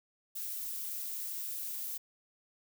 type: noise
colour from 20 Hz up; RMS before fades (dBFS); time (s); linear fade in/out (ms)
violet; -39; 0.35-1.98; 10
effects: none